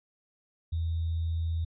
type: tone with sample-and-hold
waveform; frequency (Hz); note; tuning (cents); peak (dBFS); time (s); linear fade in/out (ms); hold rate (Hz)
sine; 82.41; E2; 0; -27; 0.72-1.65; 10; 3675
effects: resampled to 11025 Hz